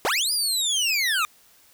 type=linear two-way sweep; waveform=25% pulse; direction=up then down; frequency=321.9 to 4978 to 1190 Hz; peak=-17 dBFS; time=0.05-1.25 s; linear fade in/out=0 ms; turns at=0.32 s; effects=white hiss -56 dBFS RMS until 1.73 s